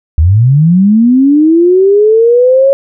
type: linear sweep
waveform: sine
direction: up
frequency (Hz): 72 to 554.4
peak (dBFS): -3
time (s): 0.18-2.73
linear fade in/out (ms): 0
effects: none